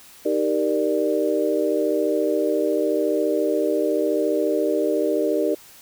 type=chord; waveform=sine; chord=Eb major seventh; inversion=none; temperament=equal with one note detuned; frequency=311.1 / 392 / 466.2 / 591.8 Hz; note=Eb4 / G4 / Bb4 / D5; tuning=0 / 0 / 0 / +13 cents; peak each=-24 dBFS; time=0.25-5.55 s; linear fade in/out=10 ms; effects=white hiss -47 dBFS RMS until 5.81 s